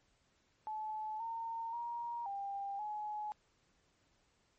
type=tone with pitch steps; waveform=sine; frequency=863 / 914 / 944 / 796 / 844 Hz; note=A5 / A#5 / A#5 / G5 / G#5; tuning=-34 / -34 / +22 / +26 / +28 cents; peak=-38 dBFS; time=0.67-3.32 s; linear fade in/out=0 ms; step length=530 ms; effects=pink hiss -74 dBFS RMS until 4.58 s + MP3 32 kbps